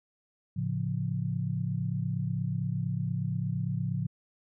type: chord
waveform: sine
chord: A augmented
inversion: none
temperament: equal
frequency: 110 / 138.59 / 174.61 Hz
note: A2 / C#3 / E#3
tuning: 0 / 0 / 0 cents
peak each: -33 / -32 / -33 dBFS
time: 0.56-4.07 s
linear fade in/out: 10 ms
effects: none